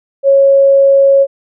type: tone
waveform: sine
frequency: 550 Hz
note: C#5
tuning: 14 cents flat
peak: -4 dBFS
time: 0.23-1.27 s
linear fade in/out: 50 ms
effects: none